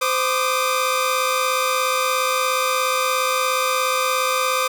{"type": "tone cluster", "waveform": "sawtooth", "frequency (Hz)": [516, 1175, 1232], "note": ["C5", "D6", "D#6"], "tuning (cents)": [-24, 1, -17], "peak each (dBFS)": -19, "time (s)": [0.01, 4.68], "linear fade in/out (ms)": 10, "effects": []}